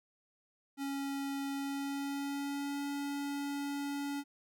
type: tone with pitch glide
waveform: square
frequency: 276.9 to 283.4 Hz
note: C#4 to C#4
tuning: -2 to +38 cents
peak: -36 dBFS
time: 0.77-4.24 s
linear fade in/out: 50 ms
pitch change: +40 cents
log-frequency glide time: 1.52-2.82 s
effects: none